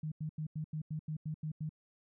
sine tone bursts, 154.7 Hz, D#3, 10 cents flat, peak -35 dBFS, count 10, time 0.03-1.693 s, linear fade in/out 5 ms, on 88 ms, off 87 ms, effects none

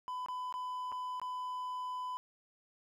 triangle tone with dropouts, 1003 Hz, B5, 26 cents sharp, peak -35 dBFS, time 0.08-2.17 s, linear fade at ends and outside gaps 0 ms, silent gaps 0.261-0.285 / 0.525-0.54 / 0.918-0.924 / 1.198-1.216 s, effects none

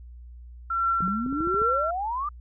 sine tone with tremolo, 1357 Hz, E6, 50 cents sharp, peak -20 dBFS, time 0.7-1.91 s, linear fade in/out 5 ms, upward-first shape triangle, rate 1.3 Hz, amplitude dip 90%
clicks, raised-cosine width 3 ms, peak -24 dBFS, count 8, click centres 1.006 / 1.079 / 1.263 / 1.327 / 1.406 / 1.473 / 1.544 / 1.618 s
sine exponential sweep, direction up, 173.2 to 1228 Hz, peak -26 dBFS, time 1.02-2.29 s, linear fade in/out 5 ms
effects added 60 Hz sine -41 dBFS peak until 2.4 s

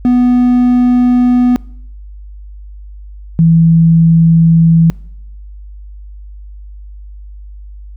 triangle / sine tone pair in turn, 246.9 / 164.79 Hz, B3 / E3, 0 / 0 cents, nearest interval perfect fifth, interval 700 cents, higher first, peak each -4 dBFS, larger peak neither, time 0.05-1.56 / 3.39-4.9 s, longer neither, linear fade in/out 0 ms, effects noise-tail reverb RT60 0.7 s tail -25 dB re dry + added 50 Hz sine -28 dBFS peak until 7.96 s

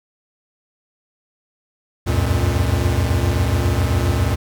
square tone cluster, 70 / 86.2 / 93.6 / 117.5 Hz, C#2 / F2 / F#2 / A#2, +18 / -22 / +20 / +14 cents, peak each -22 dBFS, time 2.06-4.36 s, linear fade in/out 20 ms, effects 8-bit

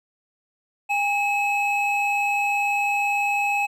triangle tone pair together, 812 / 2574 Hz, G#5 / E7, -39 / -42 cents, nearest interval octave + minor sixth, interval 1997 cents, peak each -21 dBFS, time 0.89-3.67 s, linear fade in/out 20 ms, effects none

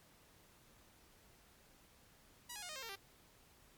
5% pulse tone with pitch steps, 969 / 833.9 / 717.6 / 617.5 / 531.4 / 457.3 / 393.5 Hz, B5 / G#5 / F5 / D#5 / C5 / A#4 / G4, -33 / +7 / +47 / -13 / +27 / -33 / +7 cents, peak -34 dBFS, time 2.49-2.959 s, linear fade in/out 10 ms, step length 67 ms, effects pink hiss -66 dBFS RMS until 3.77 s + MP3 96 kbps

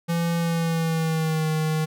square tone with pitch glide, 168.8 to 156.59 Hz, E3 to D#3, +41 to +11 cents, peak -22 dBFS, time 0.08-1.86 s, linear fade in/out 20 ms, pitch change -130 cents, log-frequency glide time 0.38-1.49 s, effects none

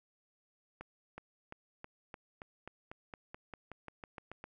accelerating click train, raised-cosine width 0.5 ms, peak -30 dBFS, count 17, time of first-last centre 0.81-4.441 s, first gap 370 ms, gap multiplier 0.93, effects none

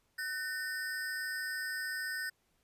square ring-modulated tone, 1661.2 Hz, G#6, in tune, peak -33 dBFS, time 0.18-2.3 s, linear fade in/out 10 ms, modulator 152 Hz, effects pink hiss -75 dBFS RMS until 2.63 s + resampled to 32000 Hz

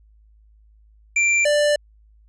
square tone pair in turn, 2359 / 589.8 Hz, D7 / D5, +7 / +7 cents, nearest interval 2 octaves, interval 2400 cents, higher first, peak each -16 dBFS, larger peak neither, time 1.16-1.45 / 1.45-1.76 s, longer second, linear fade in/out 5 ms, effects added 53 Hz sine -50 dBFS peak until 2.28 s + resampled to 22050 Hz

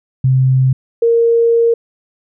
sine tone pair in turn, 130.7 / 464.2 Hz, C3 / A#4, -1 / -7 cents, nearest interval octave + minor seventh, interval 2194 cents, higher second, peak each -8 dBFS, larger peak neither, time 0.24-0.73 / 1.02-1.74 s, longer second, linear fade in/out 5 ms, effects none

